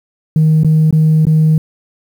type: tone with dropouts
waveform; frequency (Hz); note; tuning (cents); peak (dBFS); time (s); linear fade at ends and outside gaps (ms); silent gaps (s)
sine; 156.7; D#3; +13; -5; 0.36-1.58; 2; 0.634-0.646 / 0.908-0.926 / 1.253-1.268
effects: tanh soft clip ceiling -4 dBFS + 7-bit